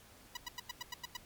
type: tone bursts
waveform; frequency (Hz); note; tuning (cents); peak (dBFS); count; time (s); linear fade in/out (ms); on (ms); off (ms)
10% pulse; 979; B5; -15; -30; 8; 0.35-1.169; 5; 21; 93
effects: pink hiss -59 dBFS RMS until 1.25 s + MP3 96 kbps